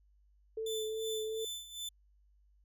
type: tone with vibrato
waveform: sine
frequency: 440 Hz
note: A4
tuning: in tune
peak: -35 dBFS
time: 0.57-1.45 s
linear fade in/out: 5 ms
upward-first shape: triangle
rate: 2.7 Hz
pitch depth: 25 cents each way
type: tone with tremolo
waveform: sawtooth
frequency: 3520 Hz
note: A7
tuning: in tune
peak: -35 dBFS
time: 0.66-1.89 s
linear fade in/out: 5 ms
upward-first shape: sine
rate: 2.7 Hz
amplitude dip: 75%
effects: added 50 Hz sine -64 dBFS peak until 2.64 s